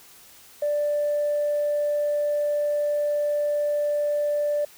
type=tone; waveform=sine; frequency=588 Hz; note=D5; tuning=2 cents sharp; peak=-20 dBFS; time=0.62-4.65 s; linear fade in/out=5 ms; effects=tanh soft clip ceiling -17 dBFS + white hiss -50 dBFS RMS until 4.77 s